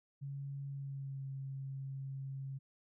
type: tone with pitch glide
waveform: sine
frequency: 139.2 to 135.55 Hz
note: C#3 to C#3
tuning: +8 to -38 cents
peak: -40 dBFS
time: 0.21-2.59 s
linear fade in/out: 20 ms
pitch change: -46 cents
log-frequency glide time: 0.69-1.26 s
effects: none